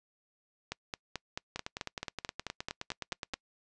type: two click trains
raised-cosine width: 0.2 ms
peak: -19 / -18 dBFS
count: 18 / 13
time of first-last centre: 1.56-3.336 / 0.72-3.34 s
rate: 9.57 / 4.58 Hz
effects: noise-tail reverb RT60 0.1 s tail -26 dB re dry + resampled to 22050 Hz